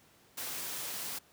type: noise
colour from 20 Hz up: white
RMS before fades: -39 dBFS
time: 0.37-1.19 s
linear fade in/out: 10 ms
effects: pink hiss -63 dBFS RMS until 1.32 s + high-pass 100 Hz 12 dB/octave